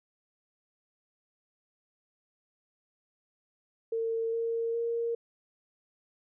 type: tone with pitch steps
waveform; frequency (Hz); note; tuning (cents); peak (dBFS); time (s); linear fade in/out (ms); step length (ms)
sine; 454.2 / 459.7 / 465.4; A#4 / A#4 / A#4; -45 / -24 / -3; -28; 3.92-5.15; 5; 410
effects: none